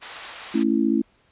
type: high-pass noise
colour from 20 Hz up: pink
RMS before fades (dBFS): -37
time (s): 0.01-0.64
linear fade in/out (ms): 20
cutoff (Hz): 940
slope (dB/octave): 12
type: chord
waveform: sine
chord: A major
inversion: none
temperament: just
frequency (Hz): 220 / 275 / 330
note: A3 / C#4 / E4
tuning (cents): 0 / -14 / +2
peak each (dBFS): -22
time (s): 0.54-1.02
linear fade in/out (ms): 10
effects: pink hiss -61 dBFS RMS until 1.31 s + resampled to 8000 Hz